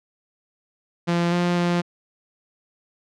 sawtooth tone with pitch steps, 171.9 / 175.5 / 174.3 Hz, F3 / F3 / F3, -27 / +9 / -3 cents, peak -15 dBFS, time 1.07-1.82 s, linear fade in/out 20 ms, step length 250 ms, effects low-pass 5000 Hz 12 dB/octave

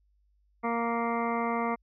harmonic tone, 233.1 Hz, A#3, in tune, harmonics 1 / 2 / 3 / 4 / 5 / 6 / 8 / 9 / 10, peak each -32 / -34 / -34 / -34 / -34 / -44 / -47 / -39 / -50 dBFS, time 0.63-1.76 s, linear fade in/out 20 ms, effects added 50 Hz sine -65 dBFS peak until 1.82 s

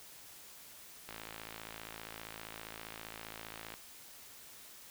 click train, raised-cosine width 0.3 ms, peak -28 dBFS, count 147, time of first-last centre 1.09-3.74 s, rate 55.1 Hz, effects white hiss -54 dBFS RMS until 4.9 s

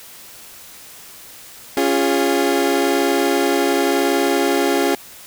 30% pulse chord, Db major, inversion none, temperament equal with one note detuned, 277.2 / 349.2 / 410.1 Hz, Db4 / F4 / Ab4, 0 / 0 / -22 cents, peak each -17 dBFS, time 1.77-4.95 s, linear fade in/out 2 ms, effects white hiss -40 dBFS RMS until 5.26 s

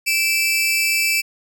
sawtooth tone pair together, 2329 / 2637 Hz, D7 / E7, -15 / 0 cents, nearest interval major second, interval 215 cents, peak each -16 dBFS, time 0.06-1.22 s, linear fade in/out 20 ms, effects none

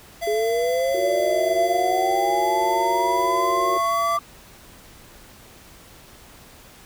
square tone, 676 Hz, E5, 43 cents sharp, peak -25 dBFS, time 0.21-4.18 s, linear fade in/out 20 ms
sine linear sweep, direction up, 415.3 to 1174.7 Hz, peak -20 dBFS, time 0.27-4.19 s, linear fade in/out 5 ms
sine chord, Gb major seventh, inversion third, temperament equal, 349.2 / 370 / 466.2 / 554.4 Hz, F4 / Gb4 / Bb4 / Db5, 0 / 0 / 0 / 0 cents, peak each -32 / -26 / -32 / -31 dBFS, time 0.94-3.78 s, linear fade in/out 10 ms
effects pink hiss -47 dBFS RMS until 6.85 s

